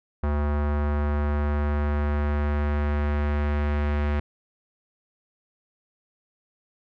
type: tone with low-pass filter sweep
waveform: square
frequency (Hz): 73.42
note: D2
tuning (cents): 0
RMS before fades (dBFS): -24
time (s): 0.23-4.2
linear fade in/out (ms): 5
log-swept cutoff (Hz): 1300 to 2100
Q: 1.4
effects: none